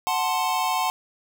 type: chord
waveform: square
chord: F# diminished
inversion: none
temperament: equal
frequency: 740 / 880 / 1046.5 Hz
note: F#5 / A5 / C6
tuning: 0 / 0 / 0 cents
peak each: -27 dBFS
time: 0.07-0.9 s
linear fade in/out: 0 ms
effects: none